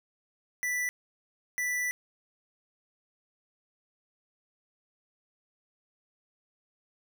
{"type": "tone bursts at uneven times", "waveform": "square", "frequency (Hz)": 1975.5, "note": "B6", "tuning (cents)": 0, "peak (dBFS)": -29, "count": 2, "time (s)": [[0.63, 0.89], [1.58, 1.91]], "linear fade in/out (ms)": 0, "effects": []}